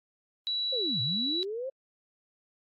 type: tone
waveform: sine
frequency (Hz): 3926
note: B7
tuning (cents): -11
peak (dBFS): -28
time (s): 0.47-1.43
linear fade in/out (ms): 0
type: linear two-way sweep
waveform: sine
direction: down then up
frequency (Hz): 547 to 110 to 547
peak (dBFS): -32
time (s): 0.72-1.7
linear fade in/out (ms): 10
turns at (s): 1.01
effects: AAC 48 kbps